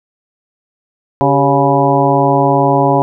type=harmonic tone with a mistuned harmonic; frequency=140 Hz; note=C#3; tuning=18 cents sharp; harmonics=1 / 2 / 3 / 4 / 5 / 6 / 7; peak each=-16 / -16 / -16 / -16 / -16 / -16 / -16 dBFS; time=1.21-3.02 s; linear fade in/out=0 ms; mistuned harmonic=3; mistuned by=-95 cents; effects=none